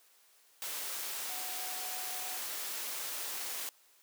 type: tone in noise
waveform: sine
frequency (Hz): 740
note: F#5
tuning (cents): 0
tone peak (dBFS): -47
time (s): 1.29-2.37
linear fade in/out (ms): 0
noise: white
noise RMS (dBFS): -39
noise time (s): 0.62-3.69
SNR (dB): -11
effects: white hiss -65 dBFS RMS until 4.02 s + high-pass 400 Hz 12 dB/octave